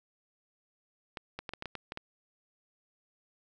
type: clicks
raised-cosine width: 0.3 ms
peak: -22 dBFS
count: 9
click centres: 1.172 / 1.39 / 1.492 / 1.536 / 1.624 / 1.657 / 1.753 / 1.921 / 1.974 s
effects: none